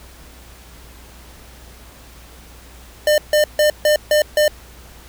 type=tone bursts; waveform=square; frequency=602 Hz; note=D5; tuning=43 cents sharp; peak=-12 dBFS; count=6; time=3.07-4.48 s; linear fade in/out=2 ms; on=110 ms; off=150 ms; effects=added 60 Hz sine -42 dBFS peak until 5.08 s + pink hiss -44 dBFS RMS until 5.08 s